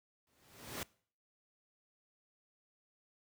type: noise with exponential growth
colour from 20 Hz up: pink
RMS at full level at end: -38 dBFS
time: 0.27-0.83 s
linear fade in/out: 1 ms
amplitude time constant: 120 ms
effects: noise-tail reverb RT60 0.5 s tail -23 dB re dry + high-pass 80 Hz 12 dB/octave